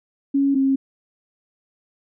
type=tone pair in turn; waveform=sine; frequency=277.2 / 269.6 Hz; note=C#4 / C#4; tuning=0 / -48 cents; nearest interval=unison; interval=48 cents; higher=first; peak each=-15 / -15 dBFS; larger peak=neither; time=0.34-0.55 / 0.55-0.76 s; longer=neither; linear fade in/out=10 ms; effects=none